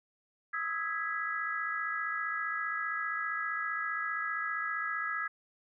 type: chord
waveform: sine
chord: E major seventh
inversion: third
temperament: equal with one note detuned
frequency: 1263.3 / 1318.5 / 1661.2 / 1975.5 Hz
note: D#6 / E6 / G#6 / B6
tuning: +26 / 0 / 0 / 0 cents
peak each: -38 / -39 / -35 / -39 dBFS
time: 0.53-5.28 s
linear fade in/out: 10 ms
effects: none